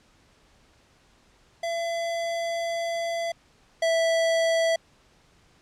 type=tone pair in turn; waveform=square; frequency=674 / 658.6 Hz; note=E5 / E5; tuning=+38 / -2 cents; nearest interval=unison; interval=40 cents; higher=first; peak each=-27 / -21 dBFS; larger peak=second; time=1.63-3.32 / 3.82-4.76 s; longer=first; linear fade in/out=5 ms; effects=pink hiss -60 dBFS RMS until 5.61 s + low-pass 7000 Hz 12 dB/octave